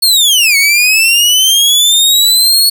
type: linear two-way sweep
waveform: sawtooth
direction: down then up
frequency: 4392 to 2190 to 4392 Hz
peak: -3 dBFS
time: 0.02-2.7 s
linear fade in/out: 10 ms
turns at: 0.57 s
effects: none